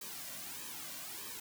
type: noise with flanger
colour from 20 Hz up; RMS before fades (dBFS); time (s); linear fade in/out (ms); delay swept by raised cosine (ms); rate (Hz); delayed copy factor
white; -45; 0.01-1.4; 5; 1.4 to 2.36; 1.6; -0.8
effects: none